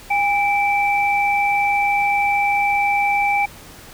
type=tone pair together; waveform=sine; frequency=812 / 2327 Hz; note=G#5 / D7; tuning=-39 / -17 cents; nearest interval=octave + tritone; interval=1822 cents; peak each=-17 / -19 dBFS; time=0.1-3.46 s; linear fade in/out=10 ms; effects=pink hiss -41 dBFS RMS until 3.93 s